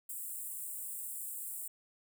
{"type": "high-pass noise", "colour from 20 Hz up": "pink", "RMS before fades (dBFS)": -42, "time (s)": [0.09, 1.68], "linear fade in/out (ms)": 5, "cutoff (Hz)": 7700, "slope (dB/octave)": 96, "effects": []}